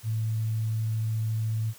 sine tone, 110.7 Hz, A2, 11 cents sharp, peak -25 dBFS, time 0.03-1.74 s, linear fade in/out 50 ms, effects white hiss -51 dBFS RMS until 1.78 s

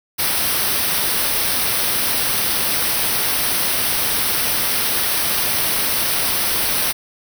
white band-stop noise, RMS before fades -19 dBFS, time 0.18-6.93 s, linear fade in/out 20 ms, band 6000 to 8400 Hz, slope 96 dB/octave, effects none

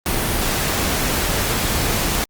pink noise, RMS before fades -20 dBFS, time 0.06-2.24 s, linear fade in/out 0 ms, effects Opus 32 kbps

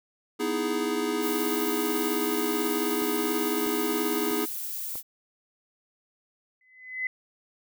square chord, E major seventh, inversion second, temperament equal, 246.9 / 311.1 / 329.6 / 415.3 Hz, B3 / D#4 / E4 / G#4, 0 / 0 / 0 / 0 cents, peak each -34 / -32 / -34 / -30 dBFS, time 0.39-4.46 s, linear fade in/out 20 ms
violet noise, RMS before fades -34 dBFS, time 1.2-5.03 s, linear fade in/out 50 ms
click train, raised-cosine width 1 ms, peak -28 dBFS, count 4, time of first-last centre 3.02-4.955 s, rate 1.55 Hz
sine tone with exponential growth, 2024 Hz, B6, 42 cents sharp, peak -24 dBFS, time 6.61-7.07 s, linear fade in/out 2 ms, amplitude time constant 100 ms
effects none

